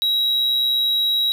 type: tone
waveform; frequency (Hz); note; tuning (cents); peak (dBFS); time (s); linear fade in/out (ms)
triangle; 3857; B7; -42; -15; 0.02-1.32; 0
effects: none